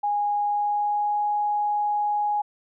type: tone with pitch glide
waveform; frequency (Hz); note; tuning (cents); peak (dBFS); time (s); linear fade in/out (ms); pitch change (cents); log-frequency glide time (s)
sine; 824 to 831.2; G#5 to G#5; -14 to +1; -21; 0.03-2.42; 10; +15; 0.37-1.22
effects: none